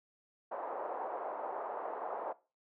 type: band-pass noise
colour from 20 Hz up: pink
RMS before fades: -40 dBFS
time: 0.51-2.33 s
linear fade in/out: 10 ms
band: 520 to 1000 Hz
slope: 24 dB/octave
effects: noise-tail reverb RT60 0.3 s tail -19 dB re dry